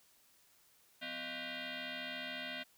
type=tone with frequency modulation; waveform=sine; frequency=614 Hz; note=D#5; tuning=23 cents flat; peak=-40 dBFS; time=1.01-2.64 s; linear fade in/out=20 ms; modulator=434 Hz; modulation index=7.3; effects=white hiss -68 dBFS RMS until 2.77 s